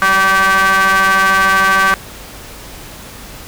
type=ring-modulated tone; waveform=45% pulse; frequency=193.8 Hz; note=G3; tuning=20 cents flat; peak=-6 dBFS; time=0.02-1.94 s; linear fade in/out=0 ms; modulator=1350 Hz; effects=added 50 Hz sine -39 dBFS peak until 3.47 s + pink hiss -33 dBFS RMS until 3.47 s